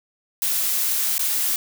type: noise with dropouts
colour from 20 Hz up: blue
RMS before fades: -22 dBFS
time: 0.42-1.56 s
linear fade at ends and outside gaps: 1 ms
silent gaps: 1.181-1.193 s
effects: none